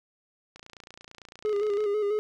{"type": "click train", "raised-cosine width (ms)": 0.2, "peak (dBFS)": -28, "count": 38, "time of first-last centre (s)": [0.56, 1.84], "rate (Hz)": 28.9}
{"type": "tone with vibrato", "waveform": "triangle", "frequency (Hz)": 415.3, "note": "G#4", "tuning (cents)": 0, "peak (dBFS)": -22, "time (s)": [1.45, 2.19], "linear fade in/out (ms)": 0, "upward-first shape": "square", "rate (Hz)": 6.1, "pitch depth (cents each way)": 41}
{"effects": []}